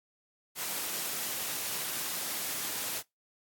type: high-pass noise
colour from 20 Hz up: white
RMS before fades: -35 dBFS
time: 0.55-3.03 s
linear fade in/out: 50 ms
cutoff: 130 Hz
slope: 12 dB/octave
effects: noise-tail reverb RT60 0.2 s tail -25 dB re dry + AAC 64 kbps